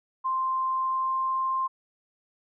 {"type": "tone with pitch glide", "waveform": "sine", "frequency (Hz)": [1046.5, 1052.6], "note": ["C6", "C6"], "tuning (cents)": [0, 10], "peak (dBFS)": -24, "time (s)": [0.24, 1.68], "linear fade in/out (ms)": 20, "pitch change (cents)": 10, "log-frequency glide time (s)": [0.69, 1.5], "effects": []}